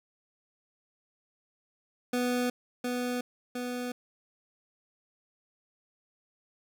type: tone with echo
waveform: 25% pulse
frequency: 246.9 Hz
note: B3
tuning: in tune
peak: -23 dBFS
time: 2.13-2.5 s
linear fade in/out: 5 ms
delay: 710 ms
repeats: 2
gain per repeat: -3 dB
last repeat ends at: 3.92 s
effects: none